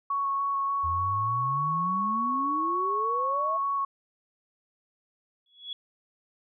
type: tone with vibrato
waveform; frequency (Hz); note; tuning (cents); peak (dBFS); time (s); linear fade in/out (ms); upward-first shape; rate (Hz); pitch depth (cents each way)
sine; 1108.7; C#6; 0; -25; 0.1-3.85; 5; square; 3.4; 9
type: exponential sweep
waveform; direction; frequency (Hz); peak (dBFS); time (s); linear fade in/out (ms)
sine; up; 80.1 to 670; -32; 0.83-3.58; 20
type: tone with exponential growth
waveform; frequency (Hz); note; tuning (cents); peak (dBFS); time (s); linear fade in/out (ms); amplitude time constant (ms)
sine; 3370; G#7; +25; -30; 5.46-5.73; 2; 58
effects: none